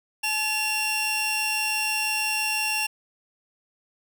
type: tone pair together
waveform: sawtooth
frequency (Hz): 859 / 2746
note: A5 / F7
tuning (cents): -42 / -30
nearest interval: octave + minor sixth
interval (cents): 2012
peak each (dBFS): -27 / -21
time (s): 0.23-2.87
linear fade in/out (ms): 10
effects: none